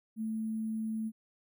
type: tone with sample-and-hold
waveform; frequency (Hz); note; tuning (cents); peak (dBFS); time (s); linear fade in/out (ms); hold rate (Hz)
sine; 220; A3; 0; -32; 0.16-1.12; 50; 11025
effects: none